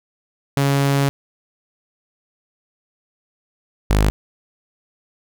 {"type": "tone pair in turn", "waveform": "sawtooth", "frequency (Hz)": [139.4, 51.41], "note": ["C#3", "G#1"], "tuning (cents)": [10, -17], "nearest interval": "octave + perfect fourth", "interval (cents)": 1727, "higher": "first", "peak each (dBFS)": [-11, -9], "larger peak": "second", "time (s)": [[0.57, 1.09], [3.9, 4.1]], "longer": "first", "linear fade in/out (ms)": 0, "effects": []}